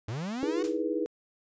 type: linear sweep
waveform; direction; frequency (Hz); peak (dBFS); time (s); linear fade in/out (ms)
45% pulse; up; 98 to 377.3; -32; 0.08-0.63; 5
type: chord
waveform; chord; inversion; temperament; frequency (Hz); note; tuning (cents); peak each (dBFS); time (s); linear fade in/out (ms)
sine; E major seventh; third; equal with one note detuned; 311.1 / 329.6 / 415.3 / 487.4; D#4 / E4 / G#4 / B4; 0 / 0 / 0 / -23; -33; 0.43-1.06; 0
type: noise with exponential decay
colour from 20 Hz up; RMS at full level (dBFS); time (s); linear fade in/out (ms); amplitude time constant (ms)
white; -38; 0.64-0.83; 0; 40
effects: resampled to 16000 Hz